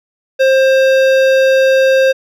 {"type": "tone with hard clipping", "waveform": "triangle", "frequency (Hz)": 530, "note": "C5", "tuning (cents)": 22, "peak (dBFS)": -9, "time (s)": [0.39, 2.13], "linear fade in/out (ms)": 20, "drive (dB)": 18, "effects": []}